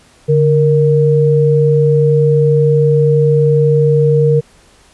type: tone pair together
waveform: sine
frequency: 145.24 / 466.2 Hz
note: D3 / A#4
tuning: -19 / 0 cents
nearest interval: octave + minor sixth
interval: 2019 cents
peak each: -10 dBFS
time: 0.28-4.41 s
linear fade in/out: 20 ms
effects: pink hiss -47 dBFS RMS until 4.93 s + resampled to 24000 Hz